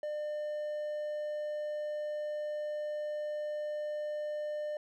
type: tone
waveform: triangle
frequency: 600 Hz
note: D5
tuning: 37 cents sharp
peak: -32 dBFS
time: 0.03-4.77 s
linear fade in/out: 2 ms
effects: none